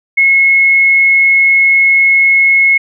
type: tone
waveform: sine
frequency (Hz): 2176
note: C#7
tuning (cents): -33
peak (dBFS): -5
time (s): 0.17-2.78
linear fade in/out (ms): 10
effects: none